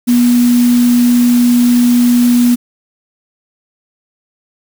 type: tone in noise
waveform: sine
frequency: 242.4 Hz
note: B3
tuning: 32 cents flat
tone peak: -6 dBFS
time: 0.07-2.56 s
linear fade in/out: 20 ms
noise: white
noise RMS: -24 dBFS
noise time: 0.07-2.56 s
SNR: +15 dB
effects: none